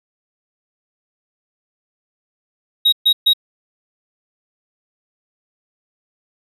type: tone bursts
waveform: triangle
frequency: 3800 Hz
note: A#7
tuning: 33 cents sharp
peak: -8 dBFS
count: 3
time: 2.85-3.335 s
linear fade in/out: 10 ms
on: 75 ms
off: 130 ms
effects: none